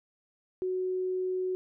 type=tone; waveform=sine; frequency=370 Hz; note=F#4; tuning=in tune; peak=-28 dBFS; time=0.62-1.55 s; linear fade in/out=0 ms; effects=none